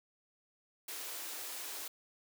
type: high-pass noise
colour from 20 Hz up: white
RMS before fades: -43 dBFS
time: 0.88-1.88 s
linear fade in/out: 5 ms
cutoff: 280 Hz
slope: 96 dB/octave
effects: none